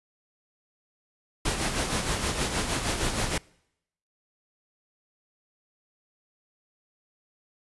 pink noise with tremolo, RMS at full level -26 dBFS, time 1.45-3.38 s, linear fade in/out 5 ms, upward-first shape sine, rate 6.4 Hz, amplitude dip 50%, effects noise-tail reverb RT60 0.8 s tail -25 dB re dry + resampled to 24000 Hz

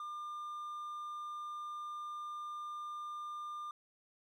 triangle tone, 1200 Hz, D6, 37 cents sharp, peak -39 dBFS, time 0-3.71 s, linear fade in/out 2 ms, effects none

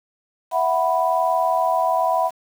sine chord, E suspended second, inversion none, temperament equal, 659.3 / 740 / 987.8 Hz, E5 / F#5 / B5, 0 / 0 / 0 cents, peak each -21 dBFS, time 0.51-2.31 s, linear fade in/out 50 ms, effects 7-bit

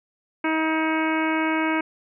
harmonic tone, 317.4 Hz, D#4, 35 cents sharp, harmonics 1 / 2 / 3 / 4 / 5 / 6 / 7 / 8 / 9, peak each -23 / -31 / -28 / -32 / -30 / -38 / -29 / -36 / -42 dBFS, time 0.44-1.81 s, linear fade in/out 5 ms, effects none

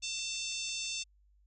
harmonic tone, 894 Hz, A5, 27 cents sharp, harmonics 3 / 4 / 5 / 6 / 7 / 8 / 9, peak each -41 / -41 / -44 / -43 / -42 / -46 / -48 dBFS, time 0.02-1.04 s, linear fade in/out 20 ms, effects added 50 Hz sine -63 dBFS peak until 1.46 s

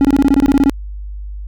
triangle tone bursts, 277.2 Hz, C#4, in tune, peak -5 dBFS, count 12, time 0.01-0.696 s, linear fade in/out 0 ms, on 37 ms, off 22 ms, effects added 50 Hz sine -24 dBFS peak until 1.47 s

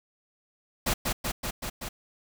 pink noise with echo, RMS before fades -26 dBFS, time 0.86-0.94 s, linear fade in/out 10 ms, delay 190 ms, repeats 5, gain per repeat -2 dB, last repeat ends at 1.89 s, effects none

